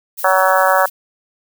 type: noise with tremolo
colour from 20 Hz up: violet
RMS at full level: -26 dBFS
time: 0.17-0.9 s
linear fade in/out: 20 ms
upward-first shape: triangle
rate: 10 Hz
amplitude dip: 30%
type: harmonic tone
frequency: 188.2 Hz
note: F#3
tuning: 30 cents sharp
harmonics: 3 / 4 / 5 / 6 / 7 / 8 / 9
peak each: -16 / -17 / -18 / -19 / -19 / -20 / -21 dBFS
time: 0.24-0.86 s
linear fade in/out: 5 ms
effects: none